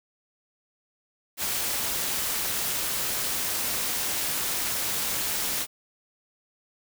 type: noise with amplitude modulation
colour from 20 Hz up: white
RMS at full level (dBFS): -26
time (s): 1.37-5.67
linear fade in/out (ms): 50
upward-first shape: sine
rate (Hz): 261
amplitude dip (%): 50
effects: none